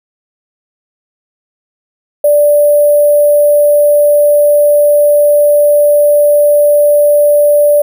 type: tone with sample-and-hold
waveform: sine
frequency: 587.3 Hz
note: D5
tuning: in tune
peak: -4 dBFS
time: 2.24-7.82 s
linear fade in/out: 5 ms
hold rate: 11025 Hz
effects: none